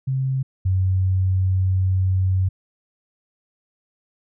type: tone pair in turn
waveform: sine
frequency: 132.6 / 93.76 Hz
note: C3 / F#2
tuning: +23 / +23 cents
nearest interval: tritone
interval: 600 cents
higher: first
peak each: -19 / -16 dBFS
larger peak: second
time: 0.07-0.43 / 0.65-2.49 s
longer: second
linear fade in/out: 10 ms
effects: none